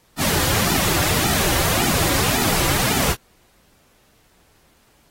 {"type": "noise with flanger", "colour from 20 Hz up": "pink", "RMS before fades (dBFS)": -20, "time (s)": [0.17, 3.16], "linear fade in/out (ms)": 50, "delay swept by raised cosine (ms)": [1.8, 4.7], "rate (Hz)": 1.8, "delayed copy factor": -0.95, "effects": ["pink hiss -58 dBFS RMS until 5.1 s", "AAC 48 kbps"]}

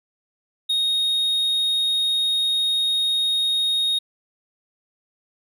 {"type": "tone", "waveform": "triangle", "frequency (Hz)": 3729, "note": "A#7", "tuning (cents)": 0, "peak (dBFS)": -17, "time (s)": [0.69, 3.99], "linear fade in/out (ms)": 10, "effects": []}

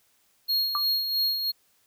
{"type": "tone with tremolo", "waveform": "square", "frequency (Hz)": 4275, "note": "C8", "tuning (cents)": 36, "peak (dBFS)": -22, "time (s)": [0.48, 1.52], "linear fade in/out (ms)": 20, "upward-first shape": "sine", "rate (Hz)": 3, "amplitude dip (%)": 50}
{"type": "tone with exponential decay", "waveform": "sine", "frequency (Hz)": 1172, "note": "D6", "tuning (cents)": -4, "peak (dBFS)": -21, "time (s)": [0.75, 0.86], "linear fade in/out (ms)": 1, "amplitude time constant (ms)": 23}
{"effects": ["white hiss -66 dBFS RMS until 1.86 s"]}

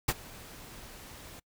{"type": "noise with ADSR envelope", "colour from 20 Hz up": "pink", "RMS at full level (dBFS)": -25, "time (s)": [0.08, 1.4], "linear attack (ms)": 8, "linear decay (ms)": 42, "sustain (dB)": -23, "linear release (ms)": 10, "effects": ["noise-tail reverb RT60 0.1 s tail -25 dB re dry"]}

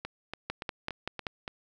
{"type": "two click trains", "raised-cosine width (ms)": 0.3, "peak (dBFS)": [-20, -16], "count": [6, 5], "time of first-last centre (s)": [[0.05, 1.479], [0.5, 1.268]], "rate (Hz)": [3.5, 5.21], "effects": []}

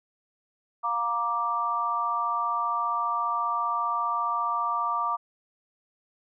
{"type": "harmonic tone", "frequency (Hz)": 234.9, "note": "A#3", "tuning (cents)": 13, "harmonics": [3, 4, 5], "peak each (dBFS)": [-34, -30, -26], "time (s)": [0.83, 5.17], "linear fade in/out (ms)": 20, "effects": []}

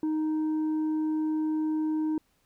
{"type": "tone with tanh clipping", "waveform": "triangle", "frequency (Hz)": 311.1, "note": "D#4", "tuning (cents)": 0, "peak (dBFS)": -26, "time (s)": [0.03, 2.18], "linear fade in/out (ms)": 2, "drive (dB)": 8, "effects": ["pink hiss -70 dBFS RMS until 2.45 s"]}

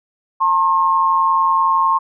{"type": "tone pair together", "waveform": "sine", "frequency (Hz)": [903.1, 1074], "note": ["A5", "C6"], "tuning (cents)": [45, 45], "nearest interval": "minor third", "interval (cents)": 300, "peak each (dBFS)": [-18, -13], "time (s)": [0.4, 1.99], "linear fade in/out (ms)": 20, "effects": []}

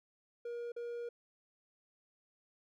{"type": "tone with dropouts", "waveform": "triangle", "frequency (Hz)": 474.8, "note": "A#4", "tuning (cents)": 32, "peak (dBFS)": -37, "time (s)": [0.45, 1.09], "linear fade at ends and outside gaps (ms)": 5, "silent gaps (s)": [0.72, 0.763], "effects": []}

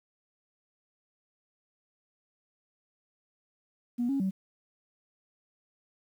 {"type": "tone with pitch steps", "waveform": "sine", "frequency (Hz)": [241.2, 274.8, 190.9], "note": ["B3", "C#4", "G3"], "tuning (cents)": [-41, -15, -46], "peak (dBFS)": -25, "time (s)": [3.98, 4.31], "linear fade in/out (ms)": 20, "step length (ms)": 110, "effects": ["tanh soft clip ceiling -22 dBFS", "10-bit"]}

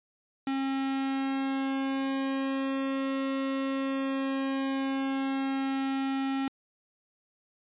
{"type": "tone with flanger", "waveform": "sawtooth", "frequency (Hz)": 269.9, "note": "C#4", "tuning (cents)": -46, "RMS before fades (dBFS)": -30, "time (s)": [0.47, 6.48], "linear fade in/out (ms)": 2, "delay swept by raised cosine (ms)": [1.9, 2.43], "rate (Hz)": 0.17, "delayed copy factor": -0.95, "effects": ["resampled to 8000 Hz"]}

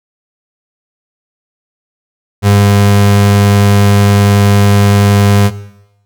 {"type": "tone", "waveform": "35% pulse", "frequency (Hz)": 101.2, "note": "G#2", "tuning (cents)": -44, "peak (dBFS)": -3, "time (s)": [2.42, 5.51], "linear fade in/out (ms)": 50, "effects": ["noise-tail reverb RT60 0.9 s tail -17 dB re dry"]}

